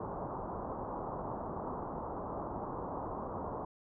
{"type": "low-pass noise", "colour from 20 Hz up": "white", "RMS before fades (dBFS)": -40, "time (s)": [0, 3.65], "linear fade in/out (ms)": 5, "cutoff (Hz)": 1100, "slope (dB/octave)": 48, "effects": []}